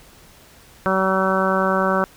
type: harmonic tone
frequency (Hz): 190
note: F#3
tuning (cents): +46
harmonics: 1 / 2 / 3 / 4 / 5 / 6 / 7 / 8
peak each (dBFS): -23 / -25 / -22 / -28 / -26 / -25 / -24 / -26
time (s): 0.86-2.04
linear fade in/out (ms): 0
effects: pink hiss -48 dBFS RMS until 2.16 s